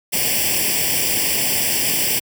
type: noise with comb filter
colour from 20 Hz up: white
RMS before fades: -19 dBFS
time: 0.12-2.2 s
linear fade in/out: 20 ms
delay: 0.38 ms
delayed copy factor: +0.95
effects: high-pass 80 Hz 12 dB/octave